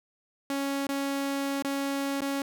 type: tone with dropouts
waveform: sawtooth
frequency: 277.2 Hz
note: C#4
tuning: in tune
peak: -24 dBFS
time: 0.5-2.42 s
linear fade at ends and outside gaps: 2 ms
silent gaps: 0.869-0.89 / 1.624-1.647 / 2.207-2.218 s
effects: none